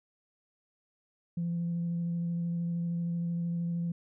sine tone with vibrato, 170.6 Hz, F3, 40 cents flat, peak -28 dBFS, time 1.37-3.92 s, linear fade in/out 5 ms, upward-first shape square, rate 13 Hz, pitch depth 9 cents each way, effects tanh soft clip ceiling -26 dBFS

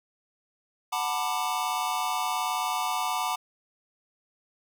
square chord, B minor seventh, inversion second, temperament just, 740.8 / 889 / 987.8 / 1185.3 Hz, F#5 / A5 / B5 / D6, +2 / +18 / 0 / +16 cents, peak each -33 dBFS, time 0.92-3.36 s, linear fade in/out 10 ms, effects none

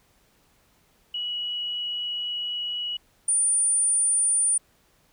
sine tone pair in turn, 2924 / 9283 Hz, F#7 / D9, -21 / -21 cents, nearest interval octave + minor sixth, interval 2000 cents, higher second, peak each -27 / -19 dBFS, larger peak second, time 1.14-2.97 / 3.28-4.58 s, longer first, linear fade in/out 5 ms, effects pink hiss -63 dBFS RMS until 5.12 s

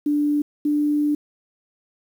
sine tone pair in turn, 293.7 / 295.4 Hz, D4 / D4, 0 / +10 cents, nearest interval unison, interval 10 cents, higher second, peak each -17 dBFS, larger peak neither, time 0.06-0.42 / 0.65-1.15 s, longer second, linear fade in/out 5 ms, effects 8-bit

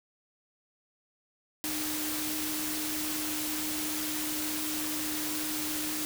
sine tone in noise, 306.2 Hz, D#4, 28 cents flat, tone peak -36 dBFS, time 1.64-6.05 s, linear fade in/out 0 ms, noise white, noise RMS -34 dBFS, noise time 1.64-6.05 s, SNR -5 dB, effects none

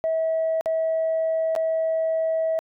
sine tone with dropouts, 646 Hz, E5, 35 cents flat, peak -19 dBFS, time 0.04-2.59 s, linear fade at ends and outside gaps 0 ms, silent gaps 0.61-0.659 / 1.552-1.562 s, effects tanh soft clip ceiling -17 dBFS

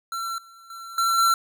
square tone with level steps, 1353 Hz, E6, 45 cents sharp, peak -28 / -47 / -37 / -20 / -17 dBFS, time 0.12-1.34 s, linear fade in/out 2 ms, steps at 0.38 / 0.7 / 0.98 / 1.18 s, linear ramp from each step 2 ms, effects none

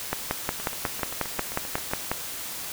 two click trains, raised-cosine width 0.5 ms, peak -20 / -9 dBFS, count 11 / 12, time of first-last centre 0.6-1.914 / 0.13-2.116 s, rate 7.61 / 5.54 Hz, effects white hiss -35 dBFS RMS until 2.72 s

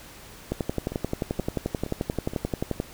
two click trains, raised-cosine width 2 ms, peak -20 / -12 dBFS, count 4 / 27, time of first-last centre 0.92-2.335 / 0.52-2.801 s, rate 2.12 / 11.4 Hz, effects pink hiss -46 dBFS RMS until 2.93 s

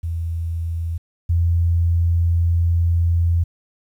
sine tone pair in turn, 83.3 / 84.9 Hz, E2 / F2, +19 / -48 cents, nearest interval unison, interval 33 cents, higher second, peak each -21 / -14 dBFS, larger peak second, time 0.03-0.98 / 1.29-3.44 s, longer second, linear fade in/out 10 ms, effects 9-bit

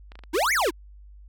clicks, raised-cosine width 0.3 ms, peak -29 dBFS, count 10, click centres 0.119 / 0.155 / 0.191 / 0.237 / 0.359 / 0.43 / 0.462 / 0.506 / 0.567 / 0.617 s
square exponential two-way sweep, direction up then down, 284.9 to 2349 to 284.9 Hz, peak -21 dBFS, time 0.33-0.71 s, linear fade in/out 20 ms, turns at 0.53 s
effects added 50 Hz sine -44 dBFS peak until 1.28 s

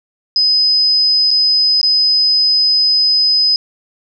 sine tone with dropouts, 5030 Hz, D#8, 18 cents sharp, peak -9 dBFS, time 0.36-3.56 s, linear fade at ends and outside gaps 1 ms, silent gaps 1.307-1.312 / 1.814-1.83 s, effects none

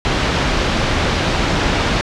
pink low-pass noise, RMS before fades -17 dBFS, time 0.05-2.01 s, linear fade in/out 0 ms, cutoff 4600 Hz, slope 12 dB/octave, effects low-pass 7000 Hz 12 dB/octave

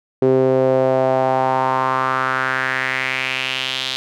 sawtooth tone with band-pass filter sweep, 130.9 Hz, C3, 1 cent sharp, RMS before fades -18 dBFS, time 0.22-3.96 s, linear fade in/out 0 ms, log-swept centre 390 to 3700 Hz, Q 3.5, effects none

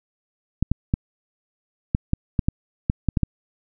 clicks, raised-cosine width 5 ms, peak -6 dBFS, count 11, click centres 0.626 / 0.716 / 0.939 / 1.949 / 2.134 / 2.392 / 2.485 / 2.899 / 3.087 / 3.172 / 3.233 s, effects none

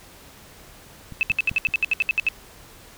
clicks, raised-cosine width 5 ms, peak -25 / -23 / -21 / -25 dBFS, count 4, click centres 1.123 / 1.304 / 1.515 / 1.687 s
sine tone bursts, 2616 Hz, E7, 14 cents flat, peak -16 dBFS, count 13, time 1.21-2.286 s, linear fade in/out 0 ms, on 20 ms, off 68 ms
effects pink hiss -47 dBFS RMS until 2.97 s

